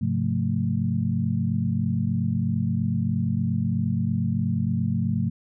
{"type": "tone cluster", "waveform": "sine", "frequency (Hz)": [102.6, 131.1, 178.1, 221.2], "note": ["G#2", "C3", "F3", "A3"], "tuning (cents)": [-21, 4, 34, 9], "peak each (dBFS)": -27, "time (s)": [0.01, 5.3], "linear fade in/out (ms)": 10, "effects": []}